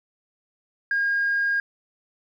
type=tone; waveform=sine; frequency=1623 Hz; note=G#6; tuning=40 cents flat; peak=-19 dBFS; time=0.91-1.6 s; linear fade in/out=2 ms; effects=tanh soft clip ceiling -16 dBFS + 10-bit